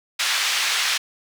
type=band-pass noise; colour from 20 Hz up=white; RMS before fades=-22 dBFS; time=0.19-0.98 s; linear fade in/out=10 ms; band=1400 to 4200 Hz; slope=12 dB/octave; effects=none